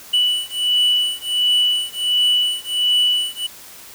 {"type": "beating tone pair", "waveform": "triangle", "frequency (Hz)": [2960, 2961.4], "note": ["F#7", "F#7"], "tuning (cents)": [0, 1], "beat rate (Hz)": 1.4, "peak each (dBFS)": -17, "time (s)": [0.13, 3.47], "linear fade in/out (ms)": 10, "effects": ["white hiss -40 dBFS RMS until 3.94 s"]}